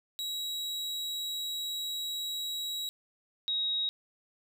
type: tone pair in turn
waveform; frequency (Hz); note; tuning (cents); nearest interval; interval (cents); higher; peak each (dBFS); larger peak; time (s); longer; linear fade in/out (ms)
40% pulse / sine; 3866 / 3795; B7 / A#7; -38 / +30; unison; 32; first; -32 / -28; second; 0.19-2.89 / 3.48-3.89; first; 0
effects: none